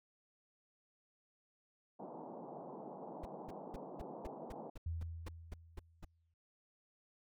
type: band-pass noise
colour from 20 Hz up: white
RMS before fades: -49 dBFS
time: 1.99-4.7 s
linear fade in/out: 10 ms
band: 150 to 910 Hz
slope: 48 dB/octave
type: noise bursts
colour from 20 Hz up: brown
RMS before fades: -45 dBFS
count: 12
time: 3.23-6.048 s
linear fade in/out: 5 ms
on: 24 ms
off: 230 ms
type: tone with exponential decay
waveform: sine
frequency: 82.8 Hz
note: E2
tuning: 8 cents sharp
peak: -36 dBFS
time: 4.86-6.34 s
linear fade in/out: 5 ms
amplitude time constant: 320 ms
effects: none